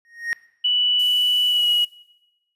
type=tone with exponential growth; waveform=triangle; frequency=1864.7 Hz; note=A#6; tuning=in tune; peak=-16 dBFS; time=0.05-0.33 s; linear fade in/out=0 ms; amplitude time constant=60 ms
type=tone with pitch glide; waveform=sine; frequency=2960 to 2911 Hz; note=F#7 to F#7; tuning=0 to -29 cents; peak=-16 dBFS; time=0.64-1.85 s; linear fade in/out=10 ms; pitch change=-29 cents; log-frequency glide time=1.48-1.67 s
type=noise; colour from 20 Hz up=violet; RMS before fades=-35 dBFS; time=0.99-1.85 s; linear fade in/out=5 ms
effects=noise-tail reverb RT60 0.9 s tail -20 dB re dry + resampled to 32000 Hz